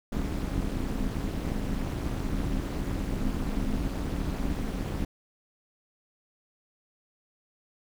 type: noise with amplitude modulation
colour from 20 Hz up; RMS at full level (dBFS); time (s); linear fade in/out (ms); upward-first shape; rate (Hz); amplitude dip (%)
brown; -26; 0.12-5.05; 5; sine; 231; 95
effects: none